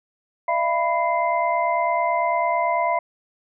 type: tone cluster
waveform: sine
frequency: 613 / 682 / 991 / 2081 Hz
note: D#5 / F5 / B5 / C7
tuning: -26 / -41 / +6 / -10 cents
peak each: -28 / -22 / -22 / -29 dBFS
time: 0.48-2.99 s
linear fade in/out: 5 ms
effects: none